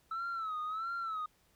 sine tone with vibrato, 1306 Hz, E6, 17 cents flat, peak -33 dBFS, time 0.11-1.26 s, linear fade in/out 5 ms, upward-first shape sine, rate 1.5 Hz, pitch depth 100 cents each way, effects tanh soft clip ceiling -33 dBFS + pink hiss -70 dBFS RMS until 1.55 s

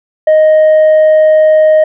sine tone with tanh clipping, 622.3 Hz, D#5, in tune, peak -4 dBFS, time 0.27-1.84 s, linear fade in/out 5 ms, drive 2 dB, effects none

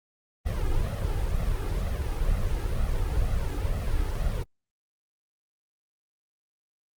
brown noise with flanger, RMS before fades -26 dBFS, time 0.45-4.44 s, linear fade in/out 20 ms, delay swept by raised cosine 1.5 to 2.45 ms, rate 2.1 Hz, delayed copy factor +0.9, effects Opus 24 kbps

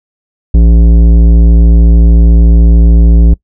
sine tone with tanh clipping, 56.8 Hz, A#1, 44 cents flat, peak -3 dBFS, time 0.54-3.34 s, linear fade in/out 5 ms, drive 13 dB, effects noise-tail reverb RT60 0.1 s tail -23 dB re dry

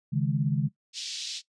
sine chord, C# suspended second, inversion none, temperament equal, 138.59 / 155.56 / 207.7 Hz, C#3 / D#3 / G#3, 0 / 0 / 0 cents, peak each -26 / -27 / -31 dBFS, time 0.12-0.69 s, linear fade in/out 20 ms
white band-pass noise, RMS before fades -36 dBFS, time 0.93-1.42 s, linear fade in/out 50 ms, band 3200 to 5400 Hz, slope 24 dB/octave
effects noise-tail reverb RT60 0.1 s tail -17 dB re dry + resampled to 22050 Hz

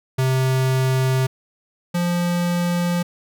square tone pair in turn, 130.81 / 174.61 Hz, C3 / F3, 0 / 0 cents, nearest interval perfect fourth, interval 500 cents, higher second, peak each -17 / -19 dBFS, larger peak first, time 0.18-1.27 / 1.94-3.03 s, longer neither, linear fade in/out 10 ms, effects none

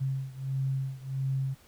sine beating tone pair, 133.6 / 135.1 Hz, C3 / C#3, +36 / -44 cents, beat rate 1.5 Hz, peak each -31 / -33 dBFS, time 0-1.55 s, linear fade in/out 20 ms, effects pink hiss -59 dBFS RMS until 1.67 s

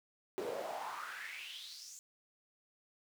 brown noise with high-pass filter sweep, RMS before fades -44 dBFS, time 0.38-1.99 s, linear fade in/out 0 ms, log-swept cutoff 390 to 7100 Hz, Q 5.2, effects none

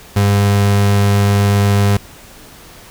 35% pulse tone, 100.9 Hz, G#2, 49 cents flat, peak -8 dBFS, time 0.16-1.97 s, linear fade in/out 5 ms, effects pink hiss -39 dBFS RMS until 2.9 s

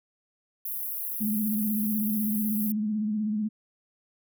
pink high-pass noise, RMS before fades -33 dBFS, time 0.65-2.72 s, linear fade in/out 5 ms, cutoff 11000 Hz, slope 96 dB/octave
sine tone with vibrato, 213 Hz, G#3, 44 cents sharp, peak -25 dBFS, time 1.2-3.49 s, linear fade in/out 20 ms, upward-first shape sine, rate 16 Hz, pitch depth 51 cents each way
effects none

